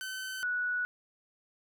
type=tone pair in turn; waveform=sawtooth / sine; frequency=1526 / 1471.7 Hz; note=G6 / F#6; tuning=-47 / -10 cents; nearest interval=minor second; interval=63 cents; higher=first; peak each=-33 / -29 dBFS; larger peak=second; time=0.01-0.43 / 0.43-0.85 s; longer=neither; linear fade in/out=0 ms; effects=none